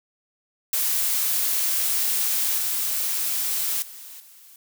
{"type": "noise with level steps", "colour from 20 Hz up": "blue", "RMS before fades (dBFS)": [-23, -25, -41, -49], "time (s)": [0.73, 4.56], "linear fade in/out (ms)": 2, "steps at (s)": [2.58, 3.82, 4.2], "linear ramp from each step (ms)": 2, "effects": []}